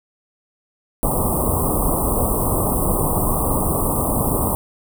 pink band-stop noise, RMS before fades -19 dBFS, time 1.03-4.55 s, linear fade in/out 0 ms, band 1200 to 8400 Hz, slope 96 dB/octave, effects none

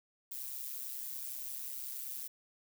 violet noise with amplitude modulation, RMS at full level -39 dBFS, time 0.31-2.28 s, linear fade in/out 10 ms, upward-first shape sine, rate 131 Hz, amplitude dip 70%, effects none

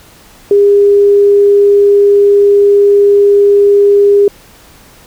sine tone, 404.8 Hz, G#4, 44 cents flat, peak -3 dBFS, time 0.51-4.28 s, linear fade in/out 2 ms, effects pink hiss -40 dBFS RMS until 5.06 s

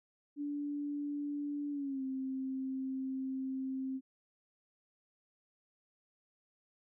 sine tone with pitch glide, 289.8 to 264.2 Hz, D4 to C4, -23 to +17 cents, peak -35 dBFS, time 0.36-4.01 s, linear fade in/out 50 ms, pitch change -160 cents, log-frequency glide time 1.71-2.03 s, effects none

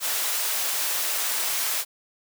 white high-pass noise, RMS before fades -26 dBFS, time 0-1.85 s, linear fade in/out 50 ms, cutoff 570 Hz, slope 12 dB/octave, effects none

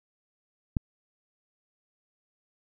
click, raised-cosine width 5 ms, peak -13 dBFS, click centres 0.768 s, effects none

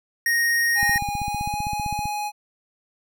square tone, 1864.7 Hz, A#6, in tune, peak -19 dBFS, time 0.26-0.98 s, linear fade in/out 2 ms
square tone with pitch glide, 819 to 833.8 Hz, G#5 to G#5, -24 to +7 cents, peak -26 dBFS, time 0.75-2.32 s, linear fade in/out 50 ms, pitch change +31 cents, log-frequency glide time 1.11-1.64 s
click train, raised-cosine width 5 ms, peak -19 dBFS, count 20, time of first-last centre 0.83-2.056 s, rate 15.5 Hz
effects none

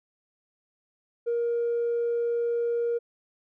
triangle tone with tanh clipping, 471 Hz, A#4, 18 cents sharp, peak -24 dBFS, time 1.26-2.99 s, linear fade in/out 20 ms, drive 5 dB, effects none

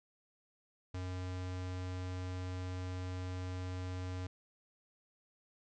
square tone, 91.6 Hz, F#2, 17 cents flat, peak -39 dBFS, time 0.94-4.27 s, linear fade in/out 5 ms, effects resampled to 16000 Hz + 12-bit

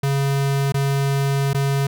square tone with dropouts, 138.59 Hz, C#3, in tune, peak -18 dBFS, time 0.03-1.87 s, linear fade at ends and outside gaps 5 ms, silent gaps 0.722-0.742 / 1.533-1.545 s, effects none

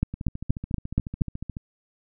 two click trains, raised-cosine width 5 ms, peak -20 / -9 dBFS, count 21 / 6, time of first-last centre 0.14-1.569 / 0.03-1.218 s, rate 14 / 4.21 Hz, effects none

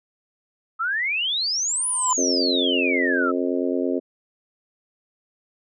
sine exponential two-way sweep, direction up then down, 1273 to 10010 to 1273 Hz, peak -21 dBFS, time 0.79-3.32 s, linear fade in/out 20 ms, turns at 1.88 s
triangle tone with exponential growth, 1008 Hz, B5, 35 cents sharp, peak -15 dBFS, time 1.69-2.13 s, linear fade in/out 2 ms, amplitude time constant 94 ms
harmonic tone, 89 Hz, F2, 33 cents sharp, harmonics 3 / 4 / 5 / 6 / 7, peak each -24 / -26 / -28 / -30 / -31 dBFS, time 2.17-4 s, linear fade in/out 20 ms
effects none

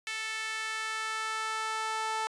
sawtooth tone with high-pass filter sweep, 440 Hz, A4, in tune, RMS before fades -34 dBFS, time 0.07-2.27 s, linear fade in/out 0 ms, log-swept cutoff 2100 to 920 Hz, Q 2, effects resampled to 22050 Hz

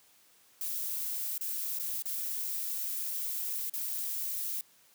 violet noise with dropouts, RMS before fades -35 dBFS, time 0.61-4.61 s, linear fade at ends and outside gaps 2 ms, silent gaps 1.38-1.409 / 1.788-1.796 / 2.023-2.056 / 3.697-3.737 s, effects white hiss -63 dBFS RMS until 4.94 s + high-pass 100 Hz 12 dB/octave

